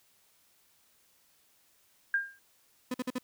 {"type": "tone with exponential decay", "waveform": "sine", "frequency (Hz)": 1605, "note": "G6", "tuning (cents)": 40, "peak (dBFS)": -22, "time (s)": [2.14, 2.39], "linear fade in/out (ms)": 2, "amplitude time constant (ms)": 53}
{"type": "tone bursts", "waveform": "35% pulse", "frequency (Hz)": 251.8, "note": "B3", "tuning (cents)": 34, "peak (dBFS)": -29, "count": 4, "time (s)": [2.91, 3.185], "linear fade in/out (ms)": 5, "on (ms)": 32, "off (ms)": 49}
{"effects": ["white hiss -67 dBFS RMS until 3.23 s"]}